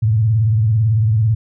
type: tone with vibrato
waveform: sine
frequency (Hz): 110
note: A2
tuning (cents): 0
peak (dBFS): -11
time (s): 0.02-1.35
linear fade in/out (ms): 10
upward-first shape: triangle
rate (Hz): 18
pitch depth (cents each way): 150
effects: none